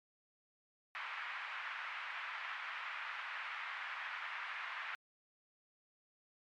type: band-pass noise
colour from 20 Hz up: white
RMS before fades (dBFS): -44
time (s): 0.95-4.95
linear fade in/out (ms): 0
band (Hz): 1000 to 2300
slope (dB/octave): 24
effects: MP3 96 kbps